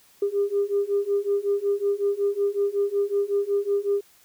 sine beating tone pair, 400 / 405.4 Hz, G4 / G#4, +35 / -42 cents, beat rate 5.4 Hz, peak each -24 / -23 dBFS, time 0.22-4.01 s, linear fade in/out 5 ms, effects tanh soft clip ceiling -14 dBFS + white hiss -57 dBFS RMS until 4.24 s

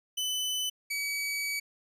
sawtooth tone pair in turn, 3010 / 2276 Hz, F#7 / C#7, +29 / +45 cents, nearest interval perfect fourth, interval 484 cents, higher first, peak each -26 / -27 dBFS, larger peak first, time 0.17-0.7 / 0.9-1.6 s, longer second, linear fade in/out 10 ms, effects resampled to 32000 Hz

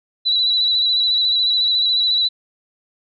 sine tone with vibrato, 3947 Hz, B7, 2 cents flat, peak -14 dBFS, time 0.25-2.29 s, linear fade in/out 20 ms, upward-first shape square, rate 14 Hz, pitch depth 23 cents each way, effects none

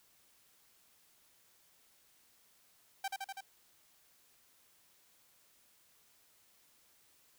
sawtooth tone with echo, 780 Hz, G5, 9 cents flat, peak -31 dBFS, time 3.04-3.08 s, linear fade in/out 5 ms, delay 82 ms, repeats 4, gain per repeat -2 dB, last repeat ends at 3.408 s, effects white hiss -68 dBFS RMS until 7.38 s

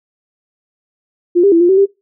sine tone with pitch steps, 350.2 / 399.5 / 334.9 / 349.6 / 382 / 395.5 Hz, F4 / G4 / E4 / F4 / G4 / G4, +5 / +33 / +27 / +2 / -45 / +15 cents, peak -6 dBFS, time 1.35-1.86 s, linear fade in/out 20 ms, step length 85 ms, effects noise-tail reverb RT60 0.2 s tail -20 dB re dry

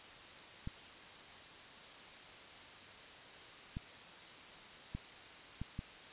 clicks, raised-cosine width 5 ms, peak -28 dBFS, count 5, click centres 0.674 / 3.769 / 4.95 / 5.616 / 5.791 s, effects white hiss -53 dBFS RMS until 6.12 s + resampled to 8000 Hz

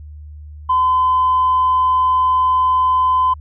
sine tone with hard clipping, 1020 Hz, C6, 44 cents flat, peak -12 dBFS, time 0.69-3.34 s, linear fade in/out 10 ms, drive 1 dB, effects added 75 Hz sine -32 dBFS peak until 3.4 s + resampled to 8000 Hz

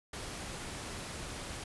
pink noise, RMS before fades -42 dBFS, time 0.13-1.64 s, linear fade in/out 5 ms, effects resampled to 24000 Hz

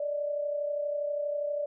sine tone pair together, 583 / 615.4 Hz, D5 / D#5, -13 / -19 cents, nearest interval minor second, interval 94 cents, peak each -29 / -38 dBFS, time 0-1.66 s, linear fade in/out 5 ms, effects none

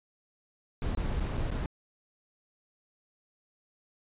brown noise with dropouts, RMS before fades -31 dBFS, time 0.82-1.66 s, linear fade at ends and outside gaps 1 ms, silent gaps 0.95-0.972 / 1.199-1.204 / 1.371-1.375 / 1.505-1.513 s, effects resampled to 8000 Hz

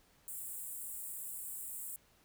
pink high-pass noise, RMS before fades -44 dBFS, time 0.28-1.96 s, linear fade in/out 0 ms, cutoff 7600 Hz, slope 96 dB/octave, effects pink hiss -68 dBFS RMS until 2.24 s

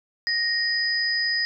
sine tone pair together, 1864.7 / 4978 Hz, A#6 / D#8, 0 / 0 cents, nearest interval octave + perfect fourth, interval 1700 cents, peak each -24 dBFS, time 0.27-1.45 s, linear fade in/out 0 ms, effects none

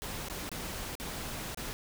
pink noise with dropouts, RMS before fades -39 dBFS, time 0.02-1.73 s, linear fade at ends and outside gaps 0 ms, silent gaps 0.285-0.299 / 0.492-0.516 / 0.953-0.999 / 1.546-1.573 s, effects none

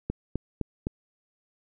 click train, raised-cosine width 3 ms, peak -15 dBFS, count 4, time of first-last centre 0.1-0.869 s, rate 3.9 Hz, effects none

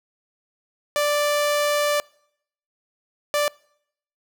sawtooth tone bursts at uneven times, 587.3 Hz, D5, in tune, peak -15 dBFS, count 2, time 0.96-2 / 3.34-3.48 s, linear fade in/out 0 ms, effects noise-tail reverb RT60 0.7 s tail -25 dB re dry

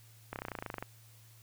slowing click train, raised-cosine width 0.5 ms, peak -23 dBFS, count 15, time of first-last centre 0.33-0.826 s, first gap 29 ms, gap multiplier 1.03, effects added 112 Hz sine -57 dBFS peak until 1.42 s + white hiss -62 dBFS RMS until 1.42 s

